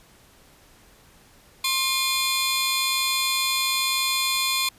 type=tone cluster; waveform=sawtooth; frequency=1063 / 2433 / 3479 / 4171 Hz; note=C6 / D#7 / A7 / C8; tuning=+27 / -39 / -20 / -6 cents; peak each=-24 dBFS; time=1.64-4.69 s; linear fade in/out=5 ms; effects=pink hiss -54 dBFS RMS until 4.78 s + resampled to 32000 Hz